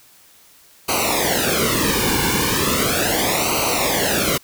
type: noise with flanger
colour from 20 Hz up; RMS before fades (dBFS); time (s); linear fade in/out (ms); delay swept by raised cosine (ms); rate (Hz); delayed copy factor
pink; -19; 0.88-4.38; 10; 0.57 to 1.57; 0.37; -0.95
effects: white hiss -50 dBFS RMS until 4.43 s